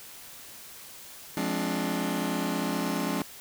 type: chord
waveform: sawtooth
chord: D half-diminished seventh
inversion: first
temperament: just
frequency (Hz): 176.2 / 211.4 / 264.3 / 293.7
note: F3 / Ab3 / C4 / D4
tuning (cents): +16 / +31 / +18 / 0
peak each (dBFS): -29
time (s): 1.37-3.22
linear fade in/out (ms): 2
effects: white hiss -46 dBFS RMS until 3.4 s